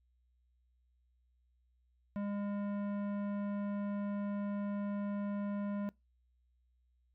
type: tone with tanh clipping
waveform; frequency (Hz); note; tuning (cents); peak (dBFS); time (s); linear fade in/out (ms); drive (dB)
sine; 203; G#3; -39; -37; 2.16-5.89; 0; 15
effects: noise-tail reverb RT60 0.2 s tail -23 dB re dry + added 61 Hz sine -70 dBFS peak until 7.14 s